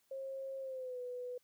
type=tone with pitch glide; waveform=sine; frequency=537 to 495.3 Hz; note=C5 to B4; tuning=+45 to +5 cents; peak=-40 dBFS; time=0.11-1.38 s; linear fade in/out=5 ms; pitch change=-140 cents; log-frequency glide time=0.6-1 s; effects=white hiss -75 dBFS RMS until 1.43 s